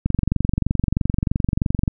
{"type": "click train", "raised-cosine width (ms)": 5, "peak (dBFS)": -6, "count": 43, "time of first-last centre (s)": [0.06, 1.878], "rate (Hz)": 23.1, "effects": []}